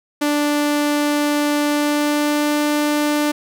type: tone with pitch glide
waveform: sawtooth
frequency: 293.7 to 296.4 Hz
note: D4 to D4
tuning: 0 to +16 cents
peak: -12 dBFS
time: 0.21-3.32 s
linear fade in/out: 10 ms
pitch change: +16 cents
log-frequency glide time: 1.65-2.62 s
effects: none